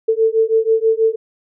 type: beating tone pair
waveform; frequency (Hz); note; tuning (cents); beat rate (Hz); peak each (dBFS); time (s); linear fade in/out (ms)
sine; 443.1 / 449.3; A4 / A4; +12 / +36; 6.2; -15; 0.08-1.16; 10
effects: none